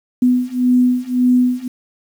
sine beating tone pair, 248.4 / 250.2 Hz, B3 / B3, +10 / +23 cents, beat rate 1.8 Hz, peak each -15 / -14 dBFS, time 0.22-1.68 s, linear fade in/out 5 ms, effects 7-bit

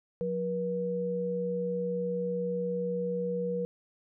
sine tone pair together, 179.6 / 481.7 Hz, F3 / B4, +49 / -43 cents, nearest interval octave + perfect fourth, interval 1708 cents, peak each -34 / -30 dBFS, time 0.21-3.65 s, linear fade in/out 0 ms, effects none

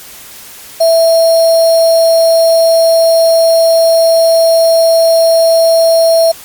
sine tone with sample-and-hold, 659.3 Hz, E5, in tune, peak -4 dBFS, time 0.8-6.32 s, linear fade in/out 10 ms, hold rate 4900 Hz, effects white hiss -32 dBFS RMS until 6.44 s + MP3 96 kbps

